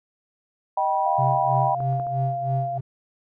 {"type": "chord", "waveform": "sine", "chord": "Eb augmented", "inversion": "none", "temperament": "just", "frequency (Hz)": [622.3, 777.8, 972.3], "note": ["Eb5", "G5", "B5"], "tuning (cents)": [0, -14, -27], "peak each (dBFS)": [-28, -22, -24], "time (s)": [0.77, 1.75], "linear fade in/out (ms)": 5}
{"type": "tone with pitch glide", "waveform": "sine", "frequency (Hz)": [700, 693.2], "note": ["F5", "F5"], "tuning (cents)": [4, -13], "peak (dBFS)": -25, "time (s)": [1.06, 2.78], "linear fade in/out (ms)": 5, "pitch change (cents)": -17, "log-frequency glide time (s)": [1.94, 2.44]}
{"type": "tone with tremolo", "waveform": "triangle", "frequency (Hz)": 131.4, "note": "C3", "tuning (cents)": 8, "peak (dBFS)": -19, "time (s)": [1.18, 2.81], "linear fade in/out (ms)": 10, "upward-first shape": "sine", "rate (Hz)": 3.1, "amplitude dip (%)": 85}
{"type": "clicks", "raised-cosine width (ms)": 1, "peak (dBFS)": [-24, -32, -23, -28], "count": 4, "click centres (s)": [1.804, 1.927, 1.998, 2.068]}
{"effects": []}